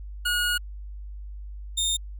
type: tone pair in turn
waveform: 25% pulse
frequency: 1446 / 3644 Hz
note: F#6 / A#7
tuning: -40 / -40 cents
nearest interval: octave + major third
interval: 1600 cents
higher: second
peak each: -19 dBFS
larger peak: neither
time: 0.25-0.58 / 1.77-1.97 s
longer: first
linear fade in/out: 10 ms
effects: added 50 Hz sine -35 dBFS peak until 2.19 s